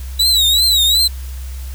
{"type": "tone with vibrato", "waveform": "40% pulse", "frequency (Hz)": 3887, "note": "B7", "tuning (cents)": -28, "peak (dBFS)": -9, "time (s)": [0.19, 1.08], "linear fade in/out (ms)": 10, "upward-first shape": "triangle", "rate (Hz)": 2.7, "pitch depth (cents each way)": 130, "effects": ["added 65 Hz sine -24 dBFS peak until 1.74 s", "white hiss -40 dBFS RMS until 1.74 s"]}